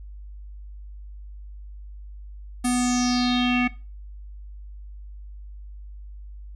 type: tone with low-pass filter sweep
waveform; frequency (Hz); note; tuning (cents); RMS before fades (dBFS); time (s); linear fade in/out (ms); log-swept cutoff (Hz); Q
square; 246.9; B3; 0; -22; 2.64-3.68; 10; 10000 to 2300; 5.7
effects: noise-tail reverb RT60 0.3 s tail -18 dB re dry + added 50 Hz sine -37 dBFS peak until 6.55 s